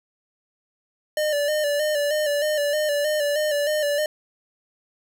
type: tone with vibrato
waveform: square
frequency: 594 Hz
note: D5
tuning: 20 cents sharp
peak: -21 dBFS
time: 1.17-4.06 s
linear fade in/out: 2 ms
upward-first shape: square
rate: 3.2 Hz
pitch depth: 43 cents each way
effects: none